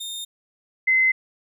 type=tone pair in turn; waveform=sawtooth / sine; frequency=3652 / 2055 Hz; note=A#7 / C7; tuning=-36 / -32 cents; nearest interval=minor seventh; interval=996 cents; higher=first; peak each=-27 / -15 dBFS; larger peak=second; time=0-0.25 / 0.87-1.12 s; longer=neither; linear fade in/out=10 ms; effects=none